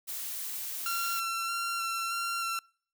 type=noise; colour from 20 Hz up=blue; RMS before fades=-37 dBFS; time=0.07-1.21 s; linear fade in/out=20 ms
type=tone with vibrato; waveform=sawtooth; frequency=1363 Hz; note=F6; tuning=43 cents flat; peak=-27 dBFS; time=0.86-2.59 s; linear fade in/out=2 ms; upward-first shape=square; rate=1.6 Hz; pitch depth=13 cents each way
effects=noise-tail reverb RT60 0.5 s tail -26 dB re dry